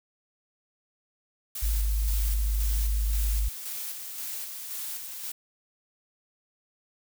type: noise with tremolo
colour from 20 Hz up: blue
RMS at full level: -35 dBFS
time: 1.55-5.32 s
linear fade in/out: 5 ms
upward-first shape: square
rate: 1.9 Hz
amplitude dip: 35%
type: tone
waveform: sine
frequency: 51.91 Hz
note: G#1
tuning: in tune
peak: -23 dBFS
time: 1.62-3.49 s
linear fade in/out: 10 ms
effects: none